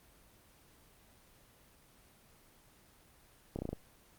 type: slowing click train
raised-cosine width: 2 ms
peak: -24 dBFS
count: 6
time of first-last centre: 3.56-3.73 s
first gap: 29 ms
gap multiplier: 1.08
effects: pink hiss -63 dBFS RMS until 4.18 s + Opus 24 kbps